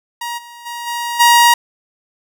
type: tone with level steps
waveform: sawtooth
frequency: 948 Hz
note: A#5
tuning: 29 cents sharp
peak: -18 / -31 / -21 / -16 / -3 dBFS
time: 0.21-1.54 s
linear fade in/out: 5 ms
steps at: 0.37 / 0.65 / 0.86 / 1.19 s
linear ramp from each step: 20 ms
effects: none